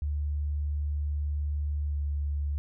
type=tone with pitch glide; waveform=sine; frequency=73.42 to 72.41 Hz; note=D2 to D2; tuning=0 to -24 cents; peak=-27 dBFS; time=0.02-2.58 s; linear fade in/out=0 ms; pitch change=-24 cents; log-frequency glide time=1.89-1.96 s; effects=none